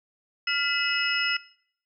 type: tone cluster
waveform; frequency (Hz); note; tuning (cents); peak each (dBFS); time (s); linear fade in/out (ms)
sine; 1400 / 2006 / 2587 / 2904 / 5170; F6 / B6 / E7 / F#7 / E8; +4 / +26 / -33 / -33 / -34; -30; 0.47-1.37; 5
effects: noise-tail reverb RT60 0.6 s tail -20 dB re dry